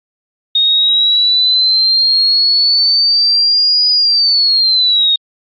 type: exponential two-way sweep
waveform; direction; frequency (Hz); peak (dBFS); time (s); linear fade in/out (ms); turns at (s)
sine; up then down; 3708 to 4946 to 3708; -8; 0.55-5.16; 5; 3.91
effects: Opus 48 kbps